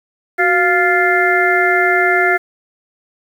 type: harmonic tone with a mistuned harmonic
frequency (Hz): 349.2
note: F4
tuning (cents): 0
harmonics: 1 / 2 / 4 / 5 / 6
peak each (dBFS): -17 / -17 / -17 / -17 / -17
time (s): 0.38-2.38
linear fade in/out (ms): 20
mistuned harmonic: 1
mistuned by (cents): +100
effects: 7-bit